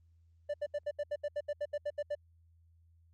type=tone bursts; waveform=triangle; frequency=587.3 Hz; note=D5; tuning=in tune; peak=-30 dBFS; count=14; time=0.49-2.152 s; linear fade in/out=10 ms; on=50 ms; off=74 ms; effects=added 83 Hz sine -62 dBFS peak until 3.13 s + Opus 32 kbps